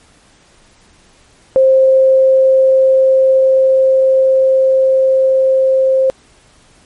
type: tone with level ramp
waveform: sine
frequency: 528 Hz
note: C5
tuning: 16 cents sharp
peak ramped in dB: -5 to -8 dBFS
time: 1.56-6.1 s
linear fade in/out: 0 ms
effects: pink hiss -48 dBFS RMS until 6.85 s + MP3 48 kbps